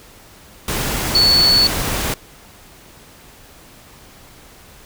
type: tone in noise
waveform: sine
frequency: 4435 Hz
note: C#8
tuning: in tune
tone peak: -10 dBFS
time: 1.15-1.67 s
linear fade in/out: 2 ms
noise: pink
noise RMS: -21 dBFS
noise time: 0.68-2.14 s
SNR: +8 dB
effects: pink hiss -44 dBFS RMS until 4.85 s